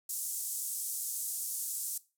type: band-pass noise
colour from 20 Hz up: pink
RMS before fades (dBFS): -37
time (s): 0.09-1.98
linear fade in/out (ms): 5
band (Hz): 7400 to 14000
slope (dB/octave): 24
effects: noise-tail reverb RT60 0.3 s tail -19 dB re dry